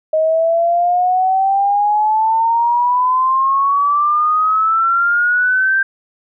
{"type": "exponential sweep", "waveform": "sine", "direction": "up", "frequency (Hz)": [625, 1581], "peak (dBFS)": -11, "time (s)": [0.13, 5.83], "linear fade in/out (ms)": 5, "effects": []}